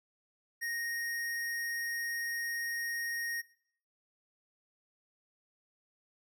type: tone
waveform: square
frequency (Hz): 1864.7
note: A#6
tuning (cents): 0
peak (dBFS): -35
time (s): 0.61-3.42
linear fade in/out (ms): 20
effects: noise-tail reverb RT60 0.6 s tail -18 dB re dry